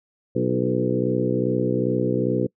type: harmonic tone with a mistuned harmonic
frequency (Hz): 62.5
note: B1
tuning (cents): +21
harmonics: 2 / 3 / 4 / 5 / 6 / 7 / 8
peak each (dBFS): -27 / -27 / -27 / -27 / -27 / -27 / -27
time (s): 0.35-2.47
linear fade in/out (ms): 10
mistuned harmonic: 6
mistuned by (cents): -34
effects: noise-tail reverb RT60 0.1 s tail -25 dB re dry